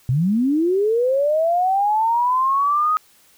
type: linear sweep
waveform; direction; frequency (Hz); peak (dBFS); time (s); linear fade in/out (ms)
sine; up; 117.5 to 1265; -15; 0.09-2.97; 0
effects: white hiss -54 dBFS RMS until 3.37 s